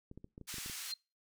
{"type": "clicks", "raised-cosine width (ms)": 3, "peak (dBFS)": -36, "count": 9, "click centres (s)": [0.114, 0.176, 0.244, 0.379, 0.413, 0.542, 0.583, 0.661, 0.698]}
{"type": "band-pass noise", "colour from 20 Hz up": "white", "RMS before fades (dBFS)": -44, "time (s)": [0.47, 0.93], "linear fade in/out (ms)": 20, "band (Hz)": [1500, 9700], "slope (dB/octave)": 12}
{"type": "tone with exponential growth", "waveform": "sine", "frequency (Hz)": 4186, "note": "C8", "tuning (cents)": 0, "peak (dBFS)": -34, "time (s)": [0.8, 0.94], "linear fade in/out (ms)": 5, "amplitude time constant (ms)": 29}
{"effects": ["noise-tail reverb RT60 0.3 s tail -24 dB re dry"]}